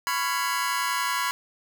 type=chord; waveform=sawtooth; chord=C# dominant seventh; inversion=third; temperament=just; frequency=997.9 / 1108.7 / 1385.9 / 1663.1 Hz; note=B5 / C#6 / E#6 / G#6; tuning=+18 / 0 / -14 / +2 cents; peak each=-24 / -26 / -29 / -28 dBFS; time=0.07-1.31 s; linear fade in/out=0 ms; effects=none